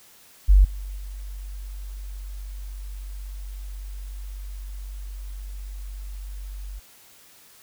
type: tone with level steps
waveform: sine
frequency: 48.13 Hz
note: G1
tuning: 31 cents flat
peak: -10 / -30 / -32 dBFS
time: 0.48-6.8 s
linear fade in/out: 20 ms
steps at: 0.64 / 0.97 s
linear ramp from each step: 10 ms
effects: white hiss -52 dBFS RMS until 7.62 s